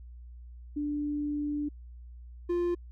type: tone pair in turn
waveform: sine / triangle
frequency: 293.7 / 349.3 Hz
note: D4 / F4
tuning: 0 / 0 cents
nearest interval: minor third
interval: 300 cents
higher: second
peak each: -29 / -24 dBFS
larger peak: second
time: 0.76-1.69 / 2.49-2.75 s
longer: first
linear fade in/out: 10 ms
effects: added 60 Hz sine -44 dBFS peak until 2.91 s